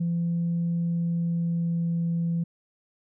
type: tone with pitch glide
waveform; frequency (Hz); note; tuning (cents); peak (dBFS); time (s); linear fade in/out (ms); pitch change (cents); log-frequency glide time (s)
sine; 170 to 168.44; F3 to E3; -46 to +38; -22; 0-2.44; 10; -16; 0.74-2.03
effects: tanh soft clip ceiling -20 dBFS

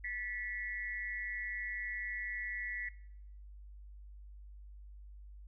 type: tone with amplitude modulation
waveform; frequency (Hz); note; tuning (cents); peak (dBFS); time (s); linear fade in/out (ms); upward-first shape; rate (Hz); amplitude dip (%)
sine; 1956; B6; -17; -33; 0.04-2.89; 5; sine; 204; 85
effects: noise-tail reverb RT60 0.7 s tail -20 dB re dry + added 50 Hz sine -49 dBFS peak until 5.47 s

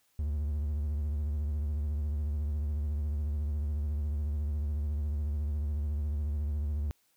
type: tone with vibrato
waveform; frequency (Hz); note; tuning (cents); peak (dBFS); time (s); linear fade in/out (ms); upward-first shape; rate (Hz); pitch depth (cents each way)
triangle; 73.8; D2; +9; -27; 0.19-6.91; 0; triangle; 14; 100
effects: white hiss -71 dBFS RMS until 7.16 s

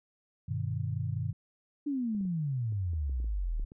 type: chord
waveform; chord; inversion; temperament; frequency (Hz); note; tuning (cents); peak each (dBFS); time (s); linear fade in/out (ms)
sine; G augmented; none; just; 98 / 122.5 / 153.12; G2 / B2 / D#3; 0 / -14 / -27; -34 / -34 / -36; 0.48-1.33; 10
type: exponential sweep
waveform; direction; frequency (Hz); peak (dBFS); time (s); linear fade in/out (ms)
sine; down; 298.8 to 35; -29; 1.86-3.65; 10
type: clicks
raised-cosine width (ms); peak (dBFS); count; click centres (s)
3; -38; 10; 2.149 / 2.21 / 2.253 / 2.724 / 2.934 / 3.096 / 3.201 / 3.244 / 3.597 / 3.719
effects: none

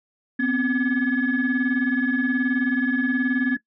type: tone cluster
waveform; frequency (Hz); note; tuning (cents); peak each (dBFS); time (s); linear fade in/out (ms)
sine; 246.5 / 265.3 / 1703; B3 / C4 / G#6; -3 / +24 / +43; -22; 0.39-3.57; 10
effects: noise-tail reverb RT60 0.1 s tail -20 dB re dry + tanh soft clip ceiling -14 dBFS

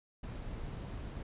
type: noise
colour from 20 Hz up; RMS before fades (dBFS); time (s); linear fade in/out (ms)
brown; -42; 0.23-1.23; 5
effects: resampled to 8000 Hz

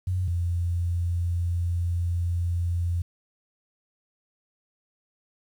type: tone pair in turn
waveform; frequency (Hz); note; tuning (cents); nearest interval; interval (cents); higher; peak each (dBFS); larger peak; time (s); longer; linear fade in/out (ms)
sine; 91.6 / 86.67; F#2 / F2; -17 / -13; minor second; 96; first; -23; neither; 0.07-0.28 / 0.28-3.02; second; 5
effects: 9-bit

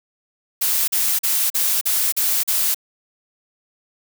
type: noise bursts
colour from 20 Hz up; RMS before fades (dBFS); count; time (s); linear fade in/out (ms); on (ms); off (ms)
blue; -19; 7; 0.61-2.746; 10; 270; 41
effects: none

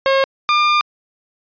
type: tone pair in turn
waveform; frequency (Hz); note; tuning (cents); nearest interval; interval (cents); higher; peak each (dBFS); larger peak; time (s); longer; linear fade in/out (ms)
sawtooth; 540 / 1201.1; C#5 / D6; -45 / +39; octave + major second; 1384; second; -8; neither; 0.06-0.24 / 0.49-0.81; second; 0
effects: resampled to 11025 Hz

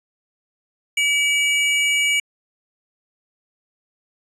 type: tone pair together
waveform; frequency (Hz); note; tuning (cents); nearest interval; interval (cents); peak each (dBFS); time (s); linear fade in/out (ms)
square; 2292 / 2888; D7 / F#7; -43 / -43; major third; 400; -18 / -23; 0.97-2.2; 5
effects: resampled to 24000 Hz + 9-bit

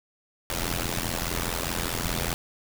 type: noise with amplitude modulation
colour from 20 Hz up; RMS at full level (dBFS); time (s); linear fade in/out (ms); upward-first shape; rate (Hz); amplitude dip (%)
pink; -25; 0.5-2.34; 0; sine; 84.9; 95
effects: none

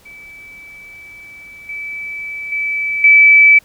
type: tone with level steps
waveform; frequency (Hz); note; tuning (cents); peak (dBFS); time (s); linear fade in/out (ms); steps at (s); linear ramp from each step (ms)
sine; 2306; D7; -32; -34 / -23 / -16 / -4; 0.05-3.59; 10; 1.69 / 2.52 / 3.04; 2
effects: pink hiss -49 dBFS RMS until 3.64 s

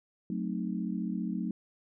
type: chord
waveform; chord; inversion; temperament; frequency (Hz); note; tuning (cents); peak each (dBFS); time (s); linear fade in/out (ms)
sine; F# diminished seventh; none; equal with one note detuned; 185 / 220 / 259.8 / 311.1; F#3 / A3 / C4 / Eb4; 0 / 0 / -12 / 0; -34 / -35 / -39 / -39; 0.3-1.51; 2
effects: none

